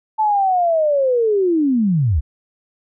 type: linear sweep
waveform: sine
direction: down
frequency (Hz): 880 to 61.5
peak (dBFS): -13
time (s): 0.18-2.21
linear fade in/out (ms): 20
effects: none